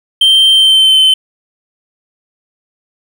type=tone with pitch glide; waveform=triangle; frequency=3136 to 3070 Hz; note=G7 to G7; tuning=0 to -37 cents; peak=-3 dBFS; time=0.21-1.14 s; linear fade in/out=5 ms; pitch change=-37 cents; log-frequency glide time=0.52-1 s; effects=none